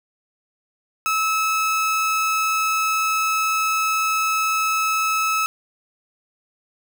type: tone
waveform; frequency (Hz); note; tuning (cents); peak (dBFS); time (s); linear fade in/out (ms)
30% pulse; 1298; E6; -27; -16; 1.06-5.46; 0
effects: none